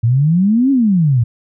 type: exponential two-way sweep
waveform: sine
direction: up then down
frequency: 110.8 to 281.1 to 110.8 Hz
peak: -9 dBFS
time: 0.03-1.24 s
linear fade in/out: 10 ms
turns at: 0.71 s
effects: none